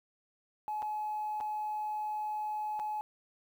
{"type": "tone with dropouts", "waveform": "sine", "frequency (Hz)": 850, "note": "G#5", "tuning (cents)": 40, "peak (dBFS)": -32, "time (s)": [0.68, 3.01], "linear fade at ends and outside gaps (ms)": 0, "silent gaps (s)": [[0.821, 0.827], [1.403, 1.409], [2.793, 2.798]], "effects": ["tanh soft clip ceiling -28 dBFS", "10-bit"]}